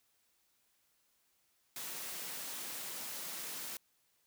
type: high-pass noise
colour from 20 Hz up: white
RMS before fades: -43 dBFS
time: 1.76-3.77 s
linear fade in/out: 2 ms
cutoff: 140 Hz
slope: 24 dB/octave
effects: white hiss -75 dBFS RMS until 4.26 s